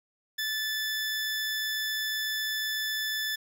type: tone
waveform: 20% pulse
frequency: 1746 Hz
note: A6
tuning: 14 cents flat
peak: -24 dBFS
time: 0.38-3.36 s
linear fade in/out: 10 ms
effects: 10-bit